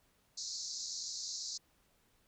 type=band-pass noise; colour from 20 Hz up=pink; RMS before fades=-42 dBFS; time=0.37-1.58 s; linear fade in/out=10 ms; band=4100 to 7100 Hz; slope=96 dB/octave; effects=pink hiss -72 dBFS RMS until 2.27 s